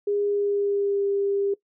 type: tone with pitch glide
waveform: sine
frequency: 408.3 to 399.2 Hz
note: G#4 to G4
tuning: -29 to +32 cents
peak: -21 dBFS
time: 0.07-1.54 s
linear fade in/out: 5 ms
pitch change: -39 cents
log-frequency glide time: 0.24-1.06 s
effects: noise-tail reverb RT60 0.1 s tail -19 dB re dry